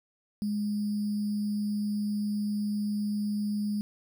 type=tone with sample-and-hold; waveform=sine; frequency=207.7 Hz; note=G#3; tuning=in tune; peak=-27 dBFS; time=0.42-3.81 s; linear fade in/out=0 ms; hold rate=4900 Hz; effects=none